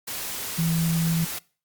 sine tone in noise, 164.81 Hz, E3, in tune, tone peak -21 dBFS, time 0.58-1.25 s, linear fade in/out 10 ms, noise white, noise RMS -32 dBFS, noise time 0.07-1.39 s, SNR +8 dB, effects noise-tail reverb RT60 0.4 s tail -23 dB re dry + Opus 48 kbps

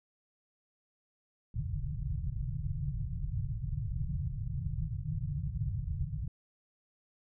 white low-pass noise, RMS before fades -35 dBFS, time 1.54-6.28 s, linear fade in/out 2 ms, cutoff 160 Hz, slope 96 dB/octave, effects none

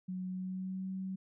sine tone with pitch glide, 184.5 to 189.36 Hz, F#3 to F#3, -5 to +40 cents, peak -36 dBFS, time 0.08-1.16 s, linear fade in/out 10 ms, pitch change +45 cents, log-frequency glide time 0.28-0.89 s, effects none

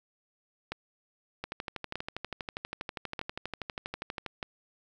two click trains, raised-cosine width 0.3 ms, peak -19 / -18 dBFS, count 36 / 4, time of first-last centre 1.44-4.263 / 0.72-4.428 s, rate 12.4 / 0.809 Hz, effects 10-bit

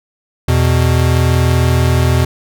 square tone pair together, 84.2 / 124.85 Hz, E2 / B2, +37 / +19 cents, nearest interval perfect fifth, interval 682 cents, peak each -13 dBFS, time 0.48-2.25 s, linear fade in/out 5 ms, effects none

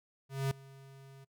square tone with ADSR envelope, 135.9 Hz, C#3, 34 cents flat, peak -29 dBFS, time 0.29-1.25 s, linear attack 220 ms, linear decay 4 ms, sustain -23 dB, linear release 15 ms, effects noise-tail reverb RT60 0.1 s tail -23 dB re dry

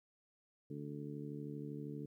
harmonic tone, 72.7 Hz, D2, 17 cents flat, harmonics 2 / 3 / 4 / 5 / 6, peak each -46 / -50 / -47 / -55 / -51 dBFS, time 0.7-2.06 s, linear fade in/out 5 ms, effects 13-bit

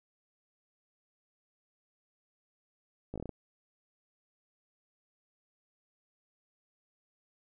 slowing click train, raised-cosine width 2 ms, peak -26 dBFS, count 7, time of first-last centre 3.14-3.293 s, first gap 17 ms, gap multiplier 1.16, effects none

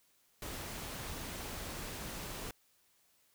pink noise, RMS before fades -43 dBFS, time 0.42-2.51 s, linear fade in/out 2 ms, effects white hiss -71 dBFS RMS until 3.34 s

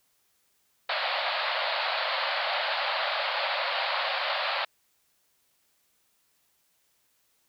pink band-pass noise, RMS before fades -29 dBFS, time 0.89-4.65 s, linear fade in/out 5 ms, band 540 to 4600 Hz, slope 96 dB/octave, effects white hiss -70 dBFS RMS until 7.48 s

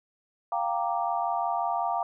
sine chord, G minor seventh, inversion third, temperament equal, 698.5 / 784 / 932.3 / 1174.7 Hz, F5 / G5 / Bb5 / D6, 0 / 0 / 0 / 0 cents, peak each -29 / -31 / -31 / -34 dBFS, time 0.52-2.03 s, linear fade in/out 2 ms, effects none

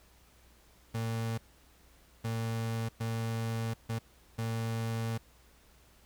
35% pulse tone bursts at uneven times, 113.7 Hz, A#2, 43 cents flat, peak -30 dBFS, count 5, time 0.94-1.38 / 2.24-2.89 / 3-3.74 / 3.89-3.99 / 4.38-5.18 s, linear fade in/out 10 ms, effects added 60 Hz sine -63 dBFS peak until 6.05 s + pink hiss -63 dBFS RMS until 6.05 s

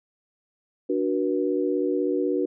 sine chord, B minor, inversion first, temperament equal with one note detuned, 293.7 / 370 / 481.5 Hz, D4 / F#4 / B4, 0 / 0 / -44 cents, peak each -26 / -25 / -27 dBFS, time 0.89-2.46 s, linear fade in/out 10 ms, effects none

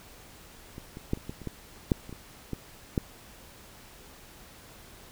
clicks, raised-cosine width 3 ms, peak -27 / -27 / -13 / -30 / -23 / -30 / -20 / -9 / -28 / -27 / -19 / -12 dBFS, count 12, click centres 0.781 / 0.971 / 1.134 / 1.174 / 1.295 / 1.417 / 1.473 / 1.918 / 2.094 / 2.127 / 2.533 / 2.978 s, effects pink hiss -51 dBFS RMS until 5.11 s

